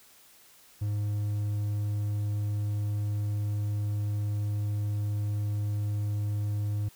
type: tone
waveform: triangle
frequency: 103.83 Hz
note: G#2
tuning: in tune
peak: -25 dBFS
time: 0.81-6.89 s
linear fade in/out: 10 ms
effects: white hiss -57 dBFS RMS until 6.95 s